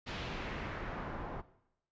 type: noise with low-pass filter sweep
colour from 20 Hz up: pink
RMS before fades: -41 dBFS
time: 0.06-1.42 s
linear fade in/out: 20 ms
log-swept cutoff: 3700 to 1000 Hz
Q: 1.2
effects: noise-tail reverb RT60 0.8 s tail -17 dB re dry + resampled to 16000 Hz